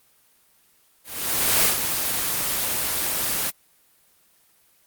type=noise with ADSR envelope; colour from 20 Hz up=white; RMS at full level=-17 dBFS; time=1.04-3.51 s; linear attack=590 ms; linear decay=130 ms; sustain=-7 dB; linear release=19 ms; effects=white hiss -60 dBFS RMS until 4.86 s + Opus 24 kbps